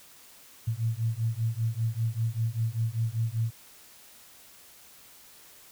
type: beating tone pair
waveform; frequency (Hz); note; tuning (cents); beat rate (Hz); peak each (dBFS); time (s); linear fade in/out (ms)
sine; 111.1 / 116.2; A2 / A#2; +17 / -5; 5.1; -29; 0.67-3.51; 10
effects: white hiss -53 dBFS RMS until 5.71 s